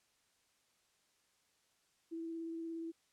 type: tone with vibrato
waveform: sine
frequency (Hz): 329.6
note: E4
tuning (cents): 0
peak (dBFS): -40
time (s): 2.11-2.92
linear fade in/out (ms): 20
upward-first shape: square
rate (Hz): 17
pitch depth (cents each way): 10
effects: white hiss -75 dBFS RMS until 3.12 s + low-pass 9000 Hz 12 dB/octave